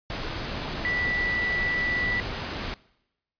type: tone in noise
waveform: sine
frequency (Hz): 1964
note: B6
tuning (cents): -10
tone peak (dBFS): -24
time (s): 0.85-2.2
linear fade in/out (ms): 0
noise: pink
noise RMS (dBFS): -32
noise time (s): 0.1-2.74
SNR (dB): +5
effects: noise-tail reverb RT60 0.9 s tail -22 dB re dry + resampled to 11025 Hz